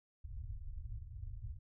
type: low-pass noise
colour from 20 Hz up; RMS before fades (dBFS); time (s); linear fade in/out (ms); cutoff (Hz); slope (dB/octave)
pink; -45; 0.24-1.59; 10; 120; 96
effects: none